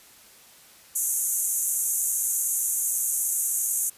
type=band-pass noise; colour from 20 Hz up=white; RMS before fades=-26 dBFS; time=0.95-3.9 s; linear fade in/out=10 ms; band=6300 to 13000 Hz; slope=96 dB/octave; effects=white hiss -52 dBFS RMS until 3.97 s + resampled to 32000 Hz